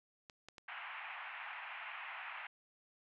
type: clicks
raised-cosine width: 0.2 ms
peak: -34 dBFS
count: 3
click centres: 0.298 / 0.486 / 0.582 s
type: band-pass noise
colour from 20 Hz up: white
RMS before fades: -47 dBFS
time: 0.68-2.47 s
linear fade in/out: 5 ms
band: 730 to 2700 Hz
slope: 48 dB/octave
effects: none